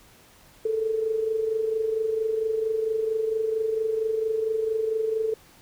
sine tone with amplitude modulation, 441.4 Hz, A4, 5 cents sharp, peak -20 dBFS, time 0.65-5.34 s, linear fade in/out 5 ms, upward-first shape sine, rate 24.4 Hz, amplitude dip 60%, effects pink hiss -54 dBFS RMS until 5.61 s

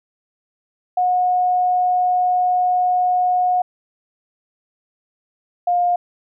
sine tone pair in turn, 726 / 708.2 Hz, F#5 / F5, -33 / +24 cents, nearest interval unison, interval 43 cents, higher first, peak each -14 dBFS, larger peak neither, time 0.97-3.62 / 5.67-5.96 s, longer first, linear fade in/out 5 ms, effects none

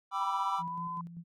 triangle chord, E minor seventh, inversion first, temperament equal with one note detuned, 784 / 987.8 / 1174.7 / 1334.6 Hz, G5 / B5 / D6 / E6, 0 / 0 / 0 / +21 cents, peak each -35 / -33 / -32 / -36 dBFS, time 0.11-0.63 s, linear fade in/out 50 ms
sine tone with pitch glide, 972 to 1016.8 Hz, B5 to C6, -28 to -50 cents, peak -35 dBFS, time 0.21-1.01 s, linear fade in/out 2 ms, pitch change +78 cents, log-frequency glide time 0.59-0.85 s
sine tone with tremolo, 170 Hz, F3, 46 cents flat, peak -39 dBFS, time 0.58-1.24 s, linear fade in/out 50 ms, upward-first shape square, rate 5.1 Hz, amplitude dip 50%
effects tanh soft clip ceiling -18 dBFS

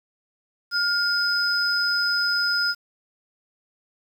sine tone pair together, 1415 / 5042 Hz, F6 / D#8, +22 / +22 cents, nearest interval octave + minor seventh, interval 2200 cents, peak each -22 dBFS, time 0.71-2.75 s, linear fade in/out 50 ms, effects tanh soft clip ceiling -12 dBFS + 8-bit

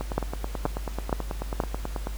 two click trains, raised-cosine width 1 ms, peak -9 / -16 dBFS, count 4 / 20, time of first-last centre 0.18-1.602 / 0.01-2.071 s, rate 2.11 / 9.22 Hz, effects added 50 Hz sine -31 dBFS peak until 2.17 s + pink hiss -45 dBFS RMS until 2.17 s

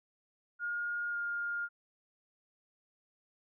sine tone with pitch glide, 1424 to 1411.7 Hz, F6 to F6, +33 to +18 cents, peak -33 dBFS, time 0.59-1.69 s, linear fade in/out 50 ms, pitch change -15 cents, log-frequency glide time 1.11-1.16 s, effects none

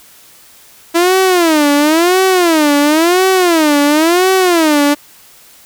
sawtooth tone with vibrato, 330.2 Hz, E4, 3 cents sharp, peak -4 dBFS, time 0.94-4.95 s, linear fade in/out 20 ms, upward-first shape sine, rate 0.96 Hz, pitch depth 240 cents each way, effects white hiss -42 dBFS RMS until 5.65 s

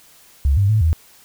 sine tone with pitch steps, 69.3 / 99.3 / 108.5 / 80.5 Hz, C#2 / G2 / A2 / E2, 0 / +23 / -24 / -41 cents, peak -12 dBFS, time 0.45-0.93 s, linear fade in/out 0 ms, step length 120 ms, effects white hiss -49 dBFS RMS until 1.24 s

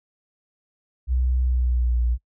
sine tone with pitch glide, 63 to 59.71 Hz, B1 to A#1, +35 to +42 cents, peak -18 dBFS, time 1.07-2.18 s, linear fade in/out 50 ms, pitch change -93 cents, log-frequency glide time 1.43-2.01 s, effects noise-tail reverb RT60 0.1 s tail -23 dB re dry

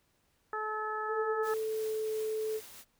harmonic tone, 431.2 Hz, A4, 35 cents flat, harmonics 1 / 2 / 3 / 4, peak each -39 / -39 / -36 / -41 dBFS, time 0.53-1.54 s, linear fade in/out 2 ms
sine tone with pitch glide, 440.8 to 435.7 Hz, A4 to A4, +3 to -17 cents, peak -31 dBFS, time 1.08-2.61 s, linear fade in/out 50 ms, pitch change -20 cents, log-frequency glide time 1.47-1.98 s
white noise with tremolo, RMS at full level -48 dBFS, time 1.42-2.85 s, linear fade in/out 50 ms, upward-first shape triangle, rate 2.9 Hz, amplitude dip 35%
effects pink hiss -73 dBFS RMS until 2.99 s

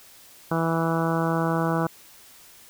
harmonic tone, 164.4 Hz, E3, 4 cents flat, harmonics 1 / 2 / 3 / 4 / 5 / 6 / 7 / 8 / 9, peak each -25 / -28 / -30 / -31 / -32 / -33 / -33 / -34 / -35 dBFS, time 0.51-1.87 s, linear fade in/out 5 ms, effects white hiss -50 dBFS RMS until 2.69 s

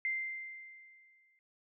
sine tone with exponential decay, 2088 Hz, C7, 4 cents flat, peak -30 dBFS, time 0.05-1.39 s, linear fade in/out 1 ms, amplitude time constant 290 ms, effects none

